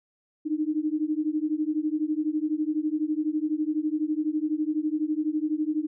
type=beating tone pair; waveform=sine; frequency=301.1 / 313.1 Hz; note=D4 / D#4; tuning=+43 / +11 cents; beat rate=12 Hz; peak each=-27 dBFS; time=0.45-5.87 s; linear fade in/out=20 ms; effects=none